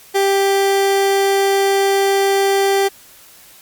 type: tone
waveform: 30% pulse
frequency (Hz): 393.3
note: G4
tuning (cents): +6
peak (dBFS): -10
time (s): 0.14-2.89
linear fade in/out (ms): 20
effects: white hiss -44 dBFS RMS until 3.61 s + Opus 48 kbps